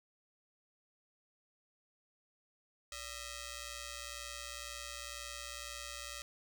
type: ring-modulated tone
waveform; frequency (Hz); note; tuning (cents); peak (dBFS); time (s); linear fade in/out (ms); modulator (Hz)
5% pulse; 640; D#5; +49; -29; 2.92-6.22; 2; 701
effects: none